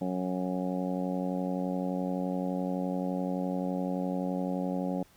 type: harmonic tone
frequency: 91.7 Hz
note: F#2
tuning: 15 cents flat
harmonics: 2 / 3 / 4 / 5 / 6 / 7 / 8 / 9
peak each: -32 / -34 / -44 / -42 / -37 / -46 / -42 / -44 dBFS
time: 0.01-5.03 s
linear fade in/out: 5 ms
effects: pink hiss -61 dBFS RMS until 5.16 s